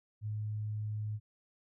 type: tone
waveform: sine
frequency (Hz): 106.5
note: G#2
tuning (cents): +44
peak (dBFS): -34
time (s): 0.21-1.2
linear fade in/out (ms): 50
effects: none